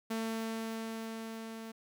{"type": "tone with level ramp", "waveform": "sawtooth", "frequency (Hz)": 224.2, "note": "A3", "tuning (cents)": 33, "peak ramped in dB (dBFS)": [-29, -39], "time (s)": [0.1, 1.72], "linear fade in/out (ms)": 10, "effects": []}